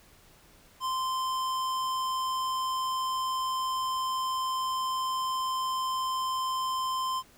sine tone with hard clipping, 1039 Hz, C6, 12 cents flat, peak -30 dBFS, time 0.8-7.23 s, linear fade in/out 50 ms, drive 17 dB, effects pink hiss -58 dBFS RMS until 7.37 s

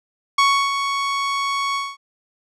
sawtooth tone with ADSR envelope, 1112 Hz, C#6, 5 cents sharp, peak -8 dBFS, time 0.38-1.97 s, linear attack 6 ms, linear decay 320 ms, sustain -8 dB, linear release 220 ms, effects low-pass 6000 Hz 12 dB/octave

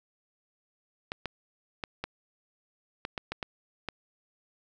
clicks, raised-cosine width 0.3 ms, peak -17 dBFS, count 9, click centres 1.119 / 1.257 / 1.838 / 2.04 / 3.051 / 3.178 / 3.32 / 3.428 / 3.887 s, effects none

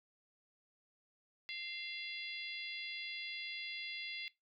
harmonic tone with a mistuned harmonic, 682 Hz, F5, 41 cents flat, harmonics 3 / 4 / 5 / 6 / 7, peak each -45 / -47 / -49 / -51 / -52 dBFS, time 1.49-4.28 s, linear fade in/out 0 ms, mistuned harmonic 3, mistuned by +37 cents, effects noise-tail reverb RT60 0.2 s tail -21 dB re dry

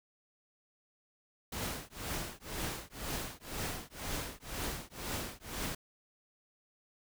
pink noise with tremolo, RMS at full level -36 dBFS, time 1.52-5.75 s, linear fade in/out 5 ms, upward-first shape triangle, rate 2 Hz, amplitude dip 100%, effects none

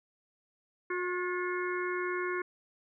harmonic tone with a mistuned harmonic, 360.3 Hz, F#4, 46 cents flat, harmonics 1 / 3 / 4 / 5 / 6, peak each -33 / -38 / -39 / -40 / -41 dBFS, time 0.9-2.42 s, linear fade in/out 5 ms, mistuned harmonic 5, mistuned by -55 cents, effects none

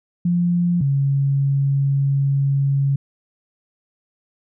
sine tone pair in turn, 174.61 / 138.59 Hz, F3 / C#3, 0 / 0 cents, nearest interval major third, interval 400 cents, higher first, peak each -15 dBFS, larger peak neither, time 0.25-0.81 / 0.81-2.96 s, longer second, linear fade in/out 5 ms, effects none

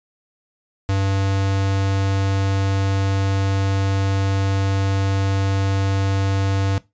square tone, 97.5 Hz, G2, 9 cents flat, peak -18 dBFS, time 0.89-6.78 s, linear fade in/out 0 ms, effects noise-tail reverb RT60 0.2 s tail -18 dB re dry + resampled to 16000 Hz

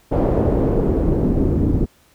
pink noise with low-pass filter sweep, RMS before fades -17 dBFS, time 0.11-1.86 s, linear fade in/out 20 ms, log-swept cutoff 560 to 270 Hz, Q 1.7, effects pink hiss -55 dBFS RMS until 2.14 s

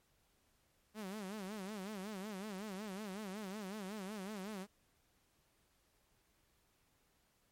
sawtooth tone with vibrato, 201.3 Hz, G3, 46 cents sharp, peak -39 dBFS, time 0.94-4.67 s, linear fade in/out 50 ms, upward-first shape sine, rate 5.4 Hz, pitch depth 150 cents each way, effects pink hiss -75 dBFS RMS until 7.51 s + MP3 64 kbps

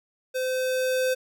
square tone with level ramp, 514 Hz, C5, 31 cents flat, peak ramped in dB -26 to -22 dBFS, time 0.34-1.15 s, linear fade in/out 20 ms, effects none

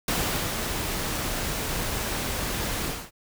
pink noise with ADSR envelope, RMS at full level -25 dBFS, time 0.08-3.11 s, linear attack 3 ms, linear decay 420 ms, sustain -4 dB, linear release 260 ms, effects none

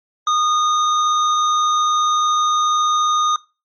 square tone, 1230 Hz, D#6, 20 cents flat, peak -15 dBFS, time 0.27-3.36 s, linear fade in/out 2 ms, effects noise-tail reverb RT60 0.3 s tail -21 dB re dry + MP3 32 kbps

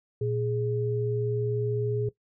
sine tone pair together, 117.76 / 416.5 Hz, A#2 / G#4, +18 / +5 cents, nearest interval octave + minor seventh, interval 2187 cents, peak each -28 / -28 dBFS, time 0.21-2.09 s, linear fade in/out 5 ms, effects noise-tail reverb RT60 0.1 s tail -17 dB re dry

